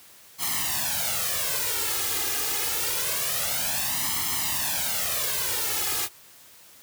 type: noise with flanger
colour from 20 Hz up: white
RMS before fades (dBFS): -27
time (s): 0.38-6.09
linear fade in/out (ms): 50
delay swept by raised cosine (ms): 0.96 to 2.46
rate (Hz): 0.26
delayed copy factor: +0.9
effects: white hiss -51 dBFS RMS until 6.82 s + high-pass 60 Hz 12 dB/octave